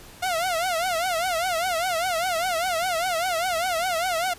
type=tone with vibrato; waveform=sawtooth; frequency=698.5 Hz; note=F5; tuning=in tune; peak=-19 dBFS; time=0.22-4.34 s; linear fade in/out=10 ms; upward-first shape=triangle; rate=5 Hz; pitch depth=170 cents each way; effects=pink hiss -46 dBFS RMS until 4.38 s + resampled to 32000 Hz